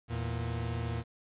40% pulse tone pair together, 82.21 / 116.4 Hz, E2 / A#2, -4 / -2 cents, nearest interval tritone, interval 602 cents, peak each -36 / -33 dBFS, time 0.08-1.04 s, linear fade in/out 50 ms, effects resampled to 8000 Hz + 10-bit

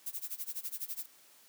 violet noise with tremolo, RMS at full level -37 dBFS, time 0.06-1.06 s, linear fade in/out 5 ms, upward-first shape sine, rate 12 Hz, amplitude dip 95%, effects white hiss -61 dBFS RMS until 1.48 s + high-pass 200 Hz 12 dB/octave

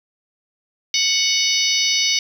harmonic tone with a mistuned harmonic, 739 Hz, F#5, 2 cents flat, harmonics 3 / 4 / 5 / 6 / 7 / 8, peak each -23 / -23 / -23 / -23 / -23 / -23 dBFS, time 0.94-2.19 s, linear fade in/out 2 ms, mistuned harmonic 6, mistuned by +37 cents, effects 7-bit

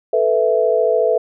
sine chord, A suspended second, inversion none, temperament equal, 440 / 493.9 / 659.3 Hz, A4 / B4 / E5, 0 / 0 / 0 cents, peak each -17 dBFS, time 0.13-1.18 s, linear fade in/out 5 ms, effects none

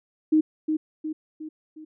sine tone with echo, 311.1 Hz, D#4, in tune, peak -15 dBFS, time 0.32-0.41 s, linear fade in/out 10 ms, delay 360 ms, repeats 4, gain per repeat -6 dB, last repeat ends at 1.85 s, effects none

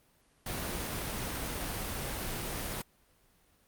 pink noise, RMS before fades -36 dBFS, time 0.46-2.82 s, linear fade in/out 5 ms, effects pink hiss -67 dBFS RMS until 3.67 s + Opus 32 kbps

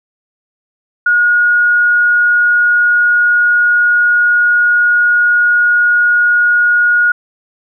sine tone, 1442 Hz, F#6, 45 cents flat, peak -7 dBFS, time 1.06-7.12 s, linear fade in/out 5 ms, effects none

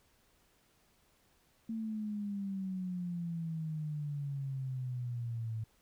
sine exponential sweep, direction down, 226.5 to 110 Hz, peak -35 dBFS, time 1.69-5.64 s, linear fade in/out 5 ms, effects pink hiss -70 dBFS RMS until 5.81 s

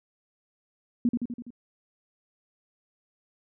sine tone with echo, 239.8 Hz, A#3, 49 cents sharp, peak -19 dBFS, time 1.05-1.09 s, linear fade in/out 2 ms, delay 83 ms, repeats 5, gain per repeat -4 dB, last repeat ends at 1.505 s, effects none

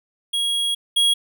square tone pair in turn, 3300 / 3300 Hz, G#7 / G#7, -12 / -12 cents, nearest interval unison, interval 0 cents, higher neither, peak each -20 / -15 dBFS, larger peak second, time 0.33-0.75 / 0.96-1.14 s, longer first, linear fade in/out 10 ms, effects none

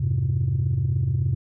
sine chord, F minor, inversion none, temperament equal, 87.31 / 103.83 / 130.81 Hz, F2 / Ab2 / C3, 0 / 0 / 0 cents, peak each -25 / -24 / -21 dBFS, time 0-1.35 s, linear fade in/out 10 ms, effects tanh soft clip ceiling -15 dBFS

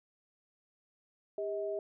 sine tone pair together, 400.8 / 636.2 Hz, G4 / D#5, +38 / +38 cents, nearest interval minor sixth, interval 800 cents, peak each -36 / -36 dBFS, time 1.38-1.79 s, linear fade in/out 2 ms, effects none

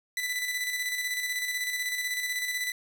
sawtooth tone with tremolo, 1990 Hz, B6, 13 cents sharp, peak -24 dBFS, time 0.17-2.72 s, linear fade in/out 2 ms, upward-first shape square, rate 16 Hz, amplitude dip 40%, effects none

